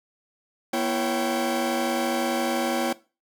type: tone cluster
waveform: 40% pulse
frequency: 241.1 / 336 / 552 / 775 Hz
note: B3 / E4 / C#5 / G5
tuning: -41 / +33 / -7 / -20 cents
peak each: -28 dBFS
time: 0.73-2.93 s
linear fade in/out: 5 ms
effects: noise-tail reverb RT60 0.3 s tail -18 dB re dry